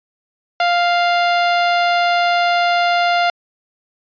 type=tone; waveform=sawtooth; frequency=698.5 Hz; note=F5; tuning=in tune; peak=-9 dBFS; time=0.6-3.3 s; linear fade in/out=2 ms; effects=resampled to 11025 Hz